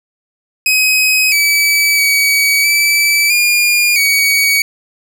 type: tone with pitch steps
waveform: sawtooth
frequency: 2529 / 2295 / 2267 / 2312 / 2420 / 2254 Hz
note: D#7 / D7 / C#7 / D7 / D#7 / C#7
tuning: +28 / -40 / +38 / -28 / -49 / +28 cents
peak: -6 dBFS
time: 0.66-4.62 s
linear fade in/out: 2 ms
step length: 660 ms
effects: none